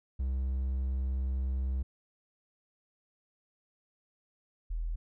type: tone pair in turn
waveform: triangle / sine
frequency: 65.41 / 40.89 Hz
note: C2 / E1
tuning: 0 / -13 cents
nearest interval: minor sixth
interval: 813 cents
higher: first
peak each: -27 / -31 dBFS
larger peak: first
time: 0.19-1.83 / 4.7-4.96 s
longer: first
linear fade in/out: 10 ms
effects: none